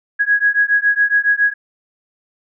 sine beating tone pair, 1656 / 1663.2 Hz, G#6 / G#6, -5 / +2 cents, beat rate 7.2 Hz, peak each -15 dBFS, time 0.19-1.54 s, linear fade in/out 20 ms, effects none

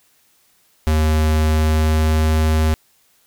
square tone with pitch glide, 77.78 to 78.41 Hz, D#2 to D#2, 0 to +14 cents, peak -14 dBFS, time 0.87-2.74 s, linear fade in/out 0 ms, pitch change +14 cents, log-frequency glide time 1.34-2.34 s, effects white hiss -58 dBFS RMS until 3.26 s

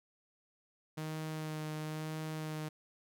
sawtooth tone with vibrato, 155.56 Hz, D#3, in tune, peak -34 dBFS, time 0.97-2.69 s, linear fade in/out 10 ms, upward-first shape sine, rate 1 Hz, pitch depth 15 cents each way, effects none

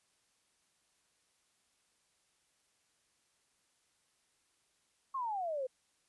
sine exponential sweep, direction down, 1108.7 to 501 Hz, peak -34 dBFS, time 5.14-5.67 s, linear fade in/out 10 ms, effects white hiss -75 dBFS RMS until 6.08 s + resampled to 24000 Hz

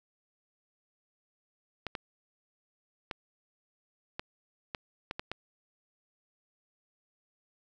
clicks, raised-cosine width 0.3 ms, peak -19 dBFS, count 8, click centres 1.867 / 1.952 / 3.112 / 4.195 / 4.748 / 5.111 / 5.195 / 5.316 s, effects none

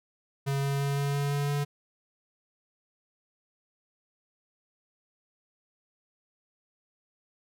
square tone with pitch steps, 138.59 / 139.47 / 140.36 / 141.26 / 142.16 / 143.06 / 143.98 Hz, C#3 / C#3 / C#3 / C#3 / C#3 / D3 / D3, 0 / +11 / +22 / +33 / +44 / -45 / -34 cents, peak -27 dBFS, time 0.46-1.65 s, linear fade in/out 20 ms, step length 170 ms, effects none

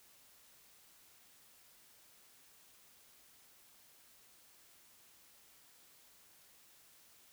silence, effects white hiss -64 dBFS RMS until 7.32 s

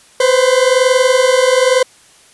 40% pulse tone pair together, 502.3 / 523.3 Hz, B4 / C5, +29 / 0 cents, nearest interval minor second, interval 71 cents, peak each -11 dBFS, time 0.2-1.83 s, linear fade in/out 5 ms, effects white hiss -46 dBFS RMS until 2.33 s + resampled to 24000 Hz

